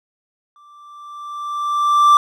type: tone with exponential growth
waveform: triangle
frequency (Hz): 1174.7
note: D6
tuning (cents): 0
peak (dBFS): -4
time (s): 0.56-2.17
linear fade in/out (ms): 1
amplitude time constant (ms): 350
effects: none